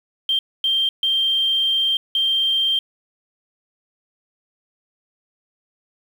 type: tone bursts at uneven times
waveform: sine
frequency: 3164 Hz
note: G7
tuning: 15 cents sharp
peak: -16 dBFS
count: 4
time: 0.29-0.39 / 0.64-0.89 / 1.03-1.97 / 2.15-2.79 s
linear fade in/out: 2 ms
effects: 7-bit